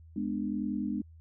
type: chord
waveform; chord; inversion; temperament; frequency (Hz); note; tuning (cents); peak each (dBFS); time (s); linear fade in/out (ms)
sine; G# diminished; none; just; 207.7 / 249.2 / 299; G#3 / B3 / D4; 0 / +16 / +31; -33 / -35 / -35; 0.16-1.02; 5
effects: added 81 Hz sine -50 dBFS peak until 1.2 s